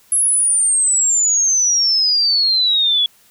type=exponential sweep; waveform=sine; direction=down; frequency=10960 to 3357 Hz; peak=-12 dBFS; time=0.12-3.06 s; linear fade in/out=2 ms; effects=white hiss -52 dBFS RMS until 3.3 s